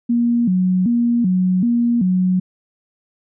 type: tone with vibrato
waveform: sine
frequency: 208.8 Hz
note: G#3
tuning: 10 cents sharp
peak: -13 dBFS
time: 0.09-2.4 s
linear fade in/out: 10 ms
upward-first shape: square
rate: 1.3 Hz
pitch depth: 220 cents each way
effects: none